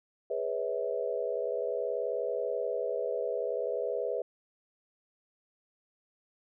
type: chord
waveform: sine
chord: C# minor seventh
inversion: second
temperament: equal with one note detuned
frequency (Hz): 415.3 / 493.9 / 554.4 / 646.1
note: G#4 / B4 / C#5 / E5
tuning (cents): 0 / 0 / 0 / -35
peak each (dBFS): -36 / -33 / -37 / -36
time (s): 0.3-4.22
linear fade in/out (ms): 5
effects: none